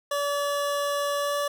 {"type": "tone with pitch glide", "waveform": "25% pulse", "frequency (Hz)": [573, 576.3], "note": ["D5", "D5"], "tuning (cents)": [-43, -33], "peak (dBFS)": -21, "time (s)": [0.11, 1.48], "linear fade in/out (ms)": 5, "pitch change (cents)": 10, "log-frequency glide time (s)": [1.18, 1.36], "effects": []}